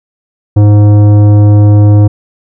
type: tone with tanh clipping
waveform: sine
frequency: 103.83 Hz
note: G#2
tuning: in tune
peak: -3 dBFS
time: 0.56-2.08 s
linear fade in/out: 10 ms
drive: 13 dB
effects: none